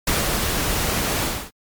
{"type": "noise with ADSR envelope", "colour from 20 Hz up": "pink", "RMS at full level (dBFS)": -19, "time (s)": [0.07, 1.51], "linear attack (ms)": 6, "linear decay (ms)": 190, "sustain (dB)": -3, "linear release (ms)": 280, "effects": ["MP3 96 kbps"]}